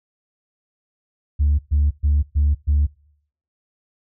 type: tone bursts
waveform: sine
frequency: 73 Hz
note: D2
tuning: 10 cents flat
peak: -12 dBFS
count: 5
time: 1.39-2.87 s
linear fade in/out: 20 ms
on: 200 ms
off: 120 ms
effects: noise-tail reverb RT60 0.7 s tail -26 dB re dry + tanh soft clip ceiling -11 dBFS